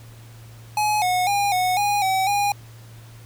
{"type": "tone with pitch steps", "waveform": "square", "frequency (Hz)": [844, 729, 810, 734, 820, 762, 815], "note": ["G#5", "F#5", "G#5", "F#5", "G#5", "G5", "G#5"], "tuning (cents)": [28, -26, -43, -14, -22, -49, -33], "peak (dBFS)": -19, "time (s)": [0.77, 2.52], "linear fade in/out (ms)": 2, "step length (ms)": 250, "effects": ["added 114 Hz sine -41 dBFS peak until 3.25 s", "pink hiss -50 dBFS RMS until 3.25 s"]}